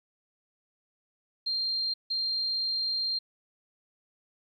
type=tone bursts at uneven times; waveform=sine; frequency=4186 Hz; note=C8; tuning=in tune; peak=-27 dBFS; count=2; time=1.46-1.94 / 2.1-3.19 s; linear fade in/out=10 ms; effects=11-bit